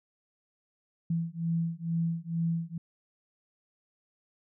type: beating tone pair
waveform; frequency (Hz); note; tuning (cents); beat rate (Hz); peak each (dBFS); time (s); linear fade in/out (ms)
sine; 165.4 / 167.6; E3 / E3; +6 / +29; 2.2; -31; 1.1-2.78; 5
effects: none